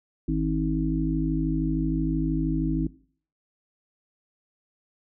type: harmonic tone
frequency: 53 Hz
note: G#1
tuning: 36 cents sharp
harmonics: 1 / 3 / 5 / 6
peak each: -28 / -28 / -28 / -28 dBFS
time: 0.28-2.87 s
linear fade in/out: 5 ms
effects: noise-tail reverb RT60 0.5 s tail -19 dB re dry